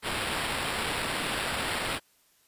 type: noise with sample-and-hold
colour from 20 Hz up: blue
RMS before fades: -31 dBFS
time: 0.02-2 s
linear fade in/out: 50 ms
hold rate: 6300 Hz
effects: white hiss -65 dBFS RMS until 2.47 s + resampled to 32000 Hz